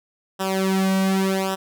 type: tone with flanger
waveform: sawtooth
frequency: 191.3 Hz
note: G3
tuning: 42 cents flat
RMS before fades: -21 dBFS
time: 0.39-1.56 s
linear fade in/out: 20 ms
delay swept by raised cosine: 0.45 to 2.35 ms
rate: 0.87 Hz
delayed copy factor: -0.9
effects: none